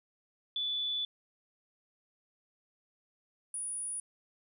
sine tone pair in turn, 3469 / 9722 Hz, A7 / D#9, -25 / -41 cents, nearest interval octave + tritone, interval 1784 cents, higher second, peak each -31 / -35 dBFS, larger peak first, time 0.56-1.05 / 3.54-4 s, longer first, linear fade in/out 2 ms, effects none

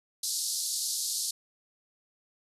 pink band-pass noise, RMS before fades -32 dBFS, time 0.23-1.31 s, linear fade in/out 5 ms, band 4100 to 12000 Hz, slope 48 dB/octave, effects resampled to 32000 Hz

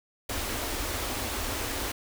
pink band-stop noise, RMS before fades -32 dBFS, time 0.29-1.92 s, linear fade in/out 5 ms, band 110 to 220 Hz, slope 48 dB/octave, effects none

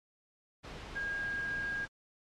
sine tone in noise, 1625 Hz, G#6, 38 cents flat, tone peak -33 dBFS, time 0.95-1.86 s, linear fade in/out 20 ms, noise pink, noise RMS -45 dBFS, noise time 0.63-1.88 s, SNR +9 dB, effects low-pass 4000 Hz 12 dB/octave + MP3 64 kbps

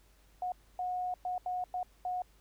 sine tone bursts at uneven times, 727 Hz, F#5, 31 cents flat, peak -32 dBFS, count 6, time 0.42-0.52 / 0.79-1.14 / 1.25-1.38 / 1.46-1.64 / 1.74-1.83 / 2.05-2.22 s, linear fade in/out 2 ms, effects added 50 Hz sine -62 dBFS peak until 2.4 s + pink hiss -67 dBFS RMS until 2.4 s

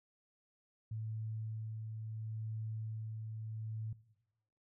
sine tone with tremolo, 110 Hz, A2, in tune, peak -37 dBFS, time 0.91-3.93 s, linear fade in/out 5 ms, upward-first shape sine, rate 0.73 Hz, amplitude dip 30%, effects noise-tail reverb RT60 1.0 s tail -20 dB re dry

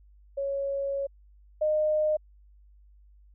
sine tone pair in turn, 554.4 / 613 Hz, C#5 / D#5, 0 / -26 cents, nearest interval major second, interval 174 cents, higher second, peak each -27 / -22 dBFS, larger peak second, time 0.37-1.07 / 1.61-2.17 s, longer first, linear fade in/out 10 ms, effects added 50 Hz sine -53 dBFS peak until 3.34 s

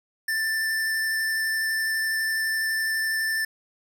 square tone with vibrato, 1773 Hz, A6, 13 cents sharp, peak -24 dBFS, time 0.28-3.45 s, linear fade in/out 5 ms, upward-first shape sine, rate 12 Hz, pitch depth 10 cents each way, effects 9-bit

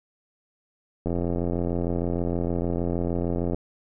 click train, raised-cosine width 2 ms, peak -14 dBFS, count 216, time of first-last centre 1.06-3.546 s, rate 86.5 Hz, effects none

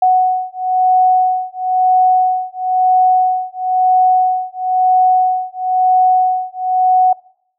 sine beating tone pair, 740 / 741 Hz, F#5 / F#5, 0 / +2 cents, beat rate 1 Hz, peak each -13 dBFS, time 0.02-7.13 s, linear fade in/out 5 ms, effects noise-tail reverb RT60 0.7 s tail -23 dB re dry

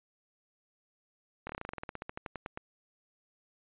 slowing click train, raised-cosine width 0.5 ms, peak -23 dBFS, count 20, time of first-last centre 1.47-2.574 s, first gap 24 ms, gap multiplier 1.09, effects resampled to 8000 Hz

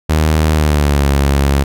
sawtooth tone with pitch glide, 77.78 to 69.7 Hz, D#2 to C#2, 0 to +10 cents, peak -6 dBFS, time 0.09-1.64 s, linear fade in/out 10 ms, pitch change -190 cents, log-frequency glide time 0.52-1.06 s, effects none

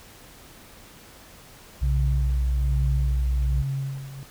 sine tone with pitch glide, 62.1 to 61.67 Hz, B1 to B1, +10 to -2 cents, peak -20 dBFS, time 1.81-3.63 s, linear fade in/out 20 ms, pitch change -12 cents, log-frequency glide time 2.13-2.77 s
sine tone with tremolo, 135.9 Hz, C#3, 34 cents flat, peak -24 dBFS, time 1.83-4.23 s, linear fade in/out 0 ms, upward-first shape sine, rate 1.2 Hz, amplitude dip 75%
effects pink hiss -48 dBFS RMS until 4.3 s

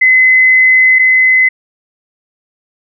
sine tone pair in turn, 2036 / 2036 Hz, C7 / C7, -48 / -48 cents, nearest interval unison, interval 0 cents, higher neither, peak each -4 / -5 dBFS, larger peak first, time 0.01-0.99 / 0.99-1.49 s, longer first, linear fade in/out 10 ms, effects none

